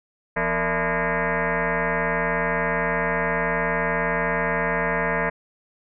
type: tone with frequency modulation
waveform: sine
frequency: 587.3 Hz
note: D5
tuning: in tune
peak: -20 dBFS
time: 0.36-5.3 s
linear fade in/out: 10 ms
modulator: 209 Hz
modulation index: 7
effects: none